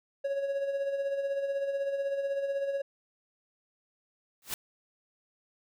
triangle tone with tremolo, 554.4 Hz, C#5, in tune, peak -25 dBFS, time 0.24-2.82 s, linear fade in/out 10 ms, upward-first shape sine, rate 16 Hz, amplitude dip 50%
white noise with exponential growth, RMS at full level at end -29 dBFS, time 4.42-4.54 s, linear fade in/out 1 ms, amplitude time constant 26 ms
effects none

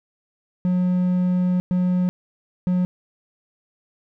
triangle tone bursts at uneven times, 180.9 Hz, F#3, 39 cents flat, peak -15 dBFS, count 3, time 0.65-1.6 / 1.71-2.09 / 2.67-2.85 s, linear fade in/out 0 ms, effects none

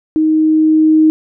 sine tone with level ramp, 313 Hz, D#4, 10 cents sharp, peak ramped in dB -9 to -5 dBFS, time 0.16-1.1 s, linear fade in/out 0 ms, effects none

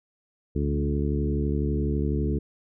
harmonic tone with a mistuned harmonic, 72 Hz, D2, 34 cents flat, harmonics 1 / 2 / 3 / 4 / 5 / 6, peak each -26 / -29 / -31 / -32 / -33 / -34 dBFS, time 0.55-2.39 s, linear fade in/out 10 ms, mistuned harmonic 2, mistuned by +24 cents, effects none

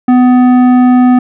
triangle tone with tanh clipping, 250 Hz, B3, 21 cents sharp, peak -5 dBFS, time 0.08-1.19 s, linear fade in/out 5 ms, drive 16 dB, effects none

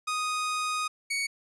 sawtooth tone pair in turn, 1244.5 / 2234 Hz, D#6 / C#7, 0 / +13 cents, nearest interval minor seventh, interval 1013 cents, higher second, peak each -24 dBFS, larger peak neither, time 0.07-0.88 / 1.1-1.27 s, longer first, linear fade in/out 10 ms, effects resampled to 24000 Hz

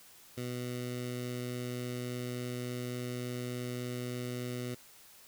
15% pulse tone with notch filter, 123.47 Hz, B2, in tune, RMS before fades -38 dBFS, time 0.37-4.75 s, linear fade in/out 10 ms, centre 990 Hz, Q 1.2, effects white hiss -57 dBFS RMS until 5.27 s

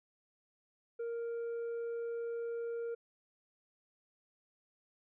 triangle tone with tanh clipping, 466.2 Hz, A#4, in tune, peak -37 dBFS, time 0.99-2.95 s, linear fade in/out 10 ms, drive 8 dB, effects none

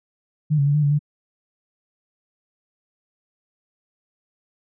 sine tone with pitch steps, 152 / 140.5 / 144 / 150.2 / 143.5 / 147.7 Hz, D#3 / C#3 / D3 / D3 / D3 / D3, -40 / +24 / -34 / +39 / -40 / +10 cents, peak -15 dBFS, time 0.5-0.992 s, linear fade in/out 20 ms, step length 82 ms, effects none

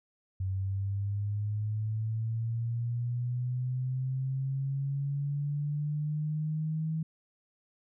sine linear sweep, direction up, 94 to 160 Hz, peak -29 dBFS, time 0.4-7.03 s, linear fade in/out 5 ms, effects none

